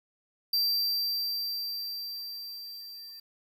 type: tone with level ramp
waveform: square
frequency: 4699 Hz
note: D8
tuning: in tune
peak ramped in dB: -24 to -44 dBFS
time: 0.53-3.2 s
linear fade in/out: 5 ms
effects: 10-bit